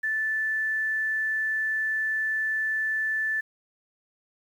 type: tone with quantisation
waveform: sine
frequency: 1755 Hz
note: A6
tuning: 5 cents flat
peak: -24 dBFS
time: 0.03-3.41 s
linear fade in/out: 10 ms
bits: 9
effects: none